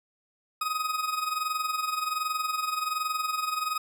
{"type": "tone with amplitude modulation", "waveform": "40% pulse", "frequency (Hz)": 1256, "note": "D#6", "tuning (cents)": 16, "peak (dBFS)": -24, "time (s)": [0.61, 3.78], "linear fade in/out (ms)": 5, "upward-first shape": "sine", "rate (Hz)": 21.3, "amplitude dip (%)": 65, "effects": []}